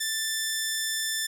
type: tone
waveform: 10% pulse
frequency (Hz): 1768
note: A6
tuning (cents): +8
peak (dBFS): -18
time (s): 0-1.27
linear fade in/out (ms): 10
effects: none